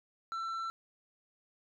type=tone with tanh clipping; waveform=triangle; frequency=1341 Hz; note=E6; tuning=29 cents sharp; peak=-36 dBFS; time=0.32-0.7 s; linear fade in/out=0 ms; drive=10 dB; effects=none